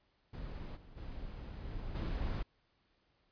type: noise with level steps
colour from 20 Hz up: brown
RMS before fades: -43 / -54 / -45 / -43 / -36 dBFS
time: 0.33-2.43 s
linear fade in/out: 10 ms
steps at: 0.75 / 0.96 / 1.64 / 1.94 s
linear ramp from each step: 20 ms
effects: pink hiss -75 dBFS RMS until 3.31 s + resampled to 11025 Hz